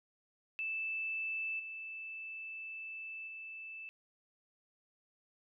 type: tone with level steps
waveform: sine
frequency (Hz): 2637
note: E7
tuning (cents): 0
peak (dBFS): -35 / -42 / -44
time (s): 0.59-3.89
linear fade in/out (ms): 0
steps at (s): 1.59 / 3.27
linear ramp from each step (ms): 10
effects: none